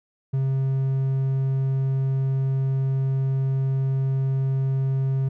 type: tone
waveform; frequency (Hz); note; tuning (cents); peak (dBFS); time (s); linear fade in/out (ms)
triangle; 134.1; C3; +43; -18; 0.33-5.29; 10
effects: none